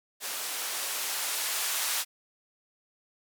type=noise with band-pass filter sweep; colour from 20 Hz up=violet; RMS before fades=-32 dBFS; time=0.2-2.05 s; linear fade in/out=50 ms; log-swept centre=410 to 860 Hz; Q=0.71; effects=none